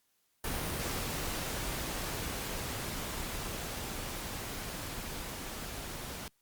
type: noise with level ramp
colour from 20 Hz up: pink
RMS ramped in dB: -35 to -42 dBFS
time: 0.44-6.28 s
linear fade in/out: 2 ms
effects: white hiss -75 dBFS RMS until 6.41 s + Opus 48 kbps